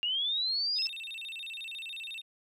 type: linear sweep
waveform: sine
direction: up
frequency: 2794 to 5274 Hz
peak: -28 dBFS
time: 0.03-0.87 s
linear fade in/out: 0 ms
type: tone with vibrato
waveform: triangle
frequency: 3136 Hz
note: G7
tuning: in tune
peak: -37 dBFS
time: 0.75-2.22 s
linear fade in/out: 20 ms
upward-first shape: square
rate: 14 Hz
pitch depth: 280 cents each way
effects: none